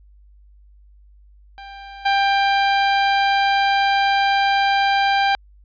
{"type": "tone with level steps", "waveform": "sawtooth", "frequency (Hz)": 792, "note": "G5", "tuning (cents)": 18, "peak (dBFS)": [-31, -11], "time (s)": [1.58, 5.35], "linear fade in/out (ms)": 0, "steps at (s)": 2.05, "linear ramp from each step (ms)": 10, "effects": ["added 50 Hz sine -46 dBFS peak until 5.64 s", "resampled to 11025 Hz"]}